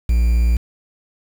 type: tone with quantisation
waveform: triangle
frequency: 58.27 Hz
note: A#1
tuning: in tune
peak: -10 dBFS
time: 0.09-0.57 s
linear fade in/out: 5 ms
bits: 6
effects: none